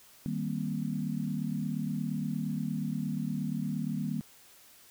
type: chord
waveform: sine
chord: C minor seventh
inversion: first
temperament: equal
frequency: 155.56 / 196 / 233.1 / 261.6 Hz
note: Eb3 / G3 / Bb3 / C4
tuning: 0 / 0 / 0 / 0 cents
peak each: -35 / -35 / -35 / -40 dBFS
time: 0.26-4.21 s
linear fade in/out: 0 ms
effects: white hiss -57 dBFS RMS until 4.9 s